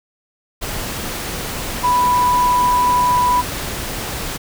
sine tone in noise, 987.8 Hz, B5, in tune, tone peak -12 dBFS, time 1.83-3.42 s, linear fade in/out 20 ms, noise pink, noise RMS -25 dBFS, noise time 0.61-4.38 s, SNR +10 dB, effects none

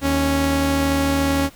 sawtooth tone pair together, 77.51 / 276.5 Hz, D#2 / C#4, -6 / -4 cents, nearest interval octave + minor seventh, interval 2202 cents, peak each -19 / -14 dBFS, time 0.01-1.5 s, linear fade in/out 50 ms, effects pink hiss -47 dBFS RMS until 1.55 s

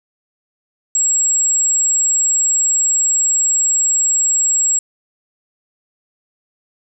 sine tone, 7640 Hz, A#8, 42 cents sharp, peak -12 dBFS, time 0.95-4.79 s, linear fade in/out 2 ms, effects 7-bit

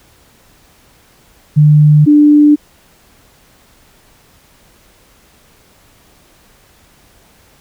sine tone pair in turn, 150 / 296 Hz, D3 / D4, +37 / +14 cents, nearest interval octave, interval 1177 cents, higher second, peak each -3 dBFS, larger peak neither, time 1.56-2.06 / 2.06-2.56 s, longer neither, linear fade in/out 20 ms, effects pink hiss -48 dBFS RMS until 7.6 s

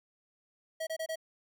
square tone bursts, 643 Hz, E5, 43 cents flat, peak -34 dBFS, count 4, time 0.8-1.158 s, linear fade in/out 10 ms, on 70 ms, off 26 ms, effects none

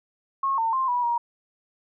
sine tone with pitch steps, 1087 / 905 / 1052 / 976 / 947 Hz, C#6 / A5 / C6 / B5 / A#5, -34 / +48 / +9 / -21 / +27 cents, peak -21 dBFS, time 0.43-1.18 s, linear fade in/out 5 ms, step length 150 ms, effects none

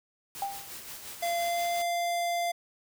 white noise with tremolo, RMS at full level -41 dBFS, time 0.35-1.82 s, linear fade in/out 0 ms, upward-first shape sine, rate 5.7 Hz, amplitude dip 45%
sine tone with exponential decay, 794 Hz, G5, 22 cents sharp, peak -26 dBFS, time 0.42-0.75 s, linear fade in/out 2 ms, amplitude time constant 71 ms
square tone with pitch glide, 687 to 692.2 Hz, F5 to F5, -29 to -16 cents, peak -28 dBFS, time 1.22-2.52 s, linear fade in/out 10 ms, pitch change +13 cents, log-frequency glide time 1.42-1.63 s
effects none

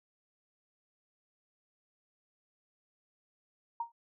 sine tone with exponential decay, 932.3 Hz, A#5, in tune, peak -29 dBFS, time 3.8-3.92 s, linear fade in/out 5 ms, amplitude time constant 26 ms, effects none

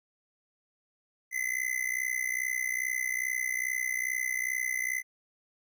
square tone with amplitude modulation, 2036 Hz, C7, 48 cents flat, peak -26 dBFS, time 1.31-5.03 s, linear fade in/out 50 ms, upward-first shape sine, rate 62.4 Hz, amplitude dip 90%, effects none

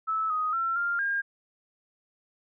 sine tone with pitch steps, 1306 / 1251 / 1350 / 1397 / 1613 Hz, E6 / D#6 / E6 / F6 / G6, -17 / +9 / +41 / 0 / +49 cents, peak -25 dBFS, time 0.07-1.22 s, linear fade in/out 20 ms, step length 230 ms, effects none

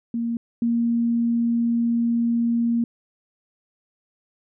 sine tone pair in turn, 233.1 / 234 Hz, A#3 / A#3, 0 / +7 cents, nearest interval unison, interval 7 cents, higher second, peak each -22 / -18 dBFS, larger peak second, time 0.14-0.37 / 0.62-2.84 s, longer second, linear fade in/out 2 ms, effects none

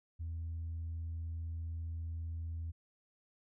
sine tone, 82.41 Hz, E2, in tune, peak -36 dBFS, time 0.19-2.72 s, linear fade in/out 20 ms, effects tanh soft clip ceiling -35 dBFS

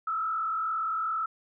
sine tone with frequency modulation, 1309 Hz, E6, 13 cents flat, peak -27 dBFS, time 0.07-1.26 s, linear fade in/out 5 ms, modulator 42.4 Hz, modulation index 1, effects none

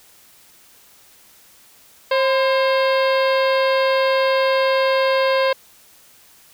harmonic tone with a mistuned harmonic, 534 Hz, C5, 35 cents sharp, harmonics 1 / 2 / 3 / 4 / 5 / 6 / 7 / 8 / 9, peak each -16 / -22 / -26 / -28 / -30 / -32 / -33 / -34 / -35 dBFS, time 2.11-5.53 s, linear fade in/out 5 ms, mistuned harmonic 2, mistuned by -65 cents, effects white hiss -50 dBFS RMS until 6.53 s

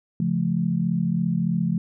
sine chord, Db augmented, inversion none, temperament just, 138.59 / 173.24 / 216.5 Hz, Db3 / F3 / A3, 0 / -14 / -28 cents, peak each -28 / -22 / -26 dBFS, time 0.2-1.78 s, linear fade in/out 2 ms, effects none

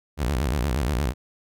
sawtooth tone with vibrato, 66.2 Hz, C2, 21 cents sharp, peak -18 dBFS, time 0.17-1.14 s, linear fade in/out 50 ms, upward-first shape square, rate 8.5 Hz, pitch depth 210 cents each way, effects none

